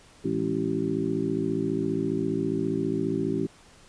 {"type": "harmonic tone with a mistuned harmonic", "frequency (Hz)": 54.8, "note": "A1", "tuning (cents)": -6, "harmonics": [2, 3, 4, 5, 6, 7], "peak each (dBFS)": [-38, -32, -34, -30, -30, -30], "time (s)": [0.24, 3.47], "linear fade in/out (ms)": 10, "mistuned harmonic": 4, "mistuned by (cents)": -100, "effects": ["pink hiss -54 dBFS RMS until 3.88 s", "resampled to 22050 Hz"]}